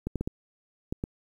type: clicks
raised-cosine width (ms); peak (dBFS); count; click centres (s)
3; -17; 6; 0.07 / 0.157 / 0.21 / 0.275 / 0.925 / 1.039
effects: 9-bit